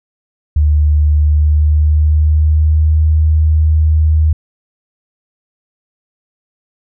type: tone with pitch glide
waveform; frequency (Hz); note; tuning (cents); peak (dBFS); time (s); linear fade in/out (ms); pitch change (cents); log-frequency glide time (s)
sine; 75 to 77.87; D2 to D#2; +37 to +2; -7; 0.56-4.33; 5; +65; 1.22-3.04
effects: none